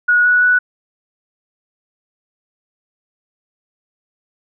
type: tone with pitch steps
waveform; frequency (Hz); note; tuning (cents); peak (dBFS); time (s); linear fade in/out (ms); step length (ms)
sine; 1455 / 1470 / 1479; F#6 / F#6 / F#6; -29 / -12 / -1; -9; 0.08-0.59; 10; 170
effects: none